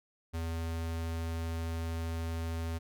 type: tone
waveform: square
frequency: 82.41 Hz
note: E2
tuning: in tune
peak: -34 dBFS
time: 0.33-2.79 s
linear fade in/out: 20 ms
effects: none